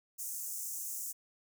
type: high-pass noise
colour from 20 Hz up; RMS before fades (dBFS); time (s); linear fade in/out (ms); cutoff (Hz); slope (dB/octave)
pink; -40; 0.18-1.13; 20; 6300; 48
effects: none